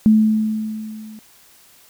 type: tone with level ramp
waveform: sine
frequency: 217 Hz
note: A3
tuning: 24 cents flat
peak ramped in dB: -7 to -35 dBFS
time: 0.06-1.19 s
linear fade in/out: 0 ms
effects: white hiss -50 dBFS RMS until 1.89 s